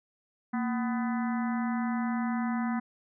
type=harmonic tone with a mistuned harmonic; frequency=250.1 Hz; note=B3; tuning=22 cents sharp; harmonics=1 / 3 / 4 / 5 / 6 / 7 / 8; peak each=-28 / -38 / -40 / -42 / -44 / -45 / -46 dBFS; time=0.53-2.8 s; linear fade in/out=10 ms; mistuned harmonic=1; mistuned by=-130 cents; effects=none